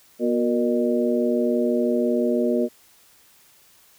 harmonic tone with a mistuned harmonic, 121.1 Hz, B2, 34 cents flat, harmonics 2 / 3 / 4 / 5, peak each -22 / -24 / -25 / -26 dBFS, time 0.19-2.69 s, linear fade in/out 50 ms, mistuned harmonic 4, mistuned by -55 cents, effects white hiss -55 dBFS RMS until 3.98 s

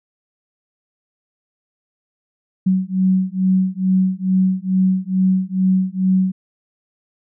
sine beating tone pair, 186.3 / 188.6 Hz, F#3 / F#3, +12 / +33 cents, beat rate 2.3 Hz, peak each -17 dBFS, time 2.66-6.32 s, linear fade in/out 10 ms, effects none

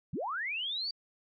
sine linear sweep, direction up, 102.2 to 4699 Hz, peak -32 dBFS, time 0.13-0.91 s, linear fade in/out 5 ms, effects MP3 32 kbps

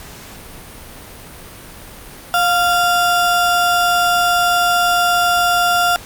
square ring-modulated tone, 1046.5 Hz, C6, in tune, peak -10 dBFS, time 2.34-5.96 s, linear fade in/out 0 ms, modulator 340 Hz, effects pink hiss -36 dBFS RMS until 6.05 s + Opus 48 kbps

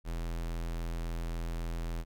square tone, 41.83 Hz, E1, 26 cents sharp, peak -34 dBFS, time 0.04-2.05 s, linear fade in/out 50 ms, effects none

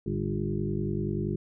harmonic tone with a mistuned harmonic, 50.4 Hz, G1, 49 cents sharp, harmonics 1 / 2 / 3 / 4 / 6 / 7 / 8, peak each -39 / -34 / -33 / -33 / -39 / -34 / -38 dBFS, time 0.06-1.36 s, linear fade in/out 5 ms, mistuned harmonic 2, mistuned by +95 cents, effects none

